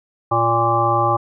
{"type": "harmonic tone", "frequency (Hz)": 116.2, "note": "A#2", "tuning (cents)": -5, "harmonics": [1, 3, 5, 7, 9, 10], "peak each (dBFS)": [-23, -24, -23, -19, -23, -19], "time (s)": [0.31, 1.17], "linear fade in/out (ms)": 10, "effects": []}